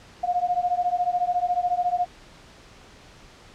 sine beating tone pair, 707 / 721 Hz, F5 / F#5, +21 / -45 cents, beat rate 14 Hz, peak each -24 dBFS, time 0.23-2.06 s, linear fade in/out 10 ms, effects pink hiss -49 dBFS RMS until 3.54 s + low-pass 6000 Hz 12 dB/octave

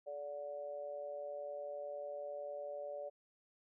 sine tone with amplitude modulation, 579 Hz, D5, 25 cents flat, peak -38 dBFS, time 0.06-3.1 s, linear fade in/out 20 ms, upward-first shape sine, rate 151 Hz, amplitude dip 75%, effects none

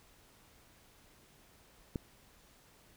click, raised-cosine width 3 ms, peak -22 dBFS, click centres 1.958 s, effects pink hiss -63 dBFS RMS until 2.96 s

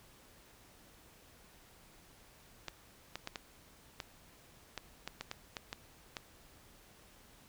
clicks, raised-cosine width 0.2 ms, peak -22 dBFS, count 12, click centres 2.683 / 3.156 / 3.274 / 3.358 / 4.002 / 4.777 / 5.076 / 5.21 / 5.314 / 5.568 / 5.729 / 6.168 s, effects pink hiss -61 dBFS RMS until 7.48 s

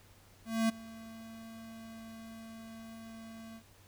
square tone with ADSR envelope, 225.1 Hz, A3, 40 cents sharp, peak -26 dBFS, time 0.45-3.63 s, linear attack 240 ms, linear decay 13 ms, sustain -21 dB, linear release 75 ms, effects added 97 Hz sine -62 dBFS peak until 3.87 s + pink hiss -62 dBFS RMS until 3.87 s

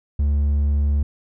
sine tone with hard clipping, 72.3 Hz, D2, 27 cents flat, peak -17 dBFS, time 0.19-1.03 s, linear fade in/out 5 ms, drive 3 dB, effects none

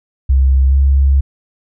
sine tone with pitch glide, 66.5 to 68.41 Hz, C2 to C#2, +29 to -22 cents, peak -7 dBFS, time 0.29-1.21 s, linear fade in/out 10 ms, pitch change +49 cents, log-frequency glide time 0.68-0.74 s, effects none

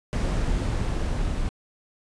brown noise with level ramp, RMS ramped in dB -23 to -27 dBFS, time 0.13-1.49 s, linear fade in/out 0 ms, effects resampled to 22050 Hz

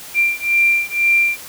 sine beating tone pair, 2370 / 2372 Hz, D7 / D7, +15 / +17 cents, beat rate 2 Hz, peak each -16 dBFS, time 0.14-1.38 s, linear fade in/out 50 ms, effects white hiss -35 dBFS RMS until 1.48 s

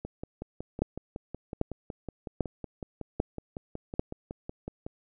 two click trains, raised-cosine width 2 ms, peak -12 / -23 dBFS, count 5 / 27, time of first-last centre 0.82-3.995 / 0.05-4.865 s, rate 1.26 / 5.4 Hz, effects none

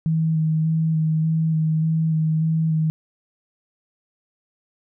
sine tone with vibrato, 159.2 Hz, D#3, 40 cents sharp, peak -17 dBFS, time 0.06-2.9 s, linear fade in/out 0 ms, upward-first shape square, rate 1.7 Hz, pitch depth 15 cents each way, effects none

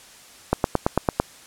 click train, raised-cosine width 1 ms, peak -3 dBFS, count 7, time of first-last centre 0.53-1.2 s, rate 8.96 Hz, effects white hiss -47 dBFS RMS until 1.46 s + low-pass 10000 Hz 12 dB/octave

